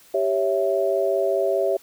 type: chord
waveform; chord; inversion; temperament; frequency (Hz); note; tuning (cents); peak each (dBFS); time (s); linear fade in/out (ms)
sine; C# diminished; second; equal; 392 / 554.4 / 659.3; G4 / C#5 / E5; 0 / 0 / 0; -23; 0.14-1.77; 5
effects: white hiss -52 dBFS RMS until 1.82 s